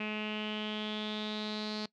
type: tone with low-pass filter sweep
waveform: sawtooth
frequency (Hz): 213.2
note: G#3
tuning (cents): +46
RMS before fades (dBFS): -37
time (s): 0-1.86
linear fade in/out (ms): 5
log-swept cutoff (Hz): 2600 to 4400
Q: 7.4
effects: noise-tail reverb RT60 0.1 s tail -21 dB re dry